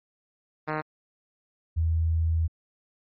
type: tone pair in turn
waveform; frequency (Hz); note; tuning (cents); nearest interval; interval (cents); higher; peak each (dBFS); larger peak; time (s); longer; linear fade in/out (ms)
5% pulse / sine; 154.2 / 81.54; D#3 / E2; -15 / -18; major seventh; 1103; first; -15 / -21; first; 0.67-0.82 / 1.76-2.48; second; 20
effects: low-pass 2000 Hz 12 dB/octave + MP3 32 kbps